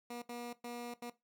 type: tone bursts at uneven times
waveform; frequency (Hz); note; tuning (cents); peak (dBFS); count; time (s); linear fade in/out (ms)
15% pulse; 240; B3; -49; -36; 4; 0.1-0.22 / 0.29-0.53 / 0.64-0.94 / 1.02-1.1; 5
effects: noise-tail reverb RT60 0.2 s tail -17 dB re dry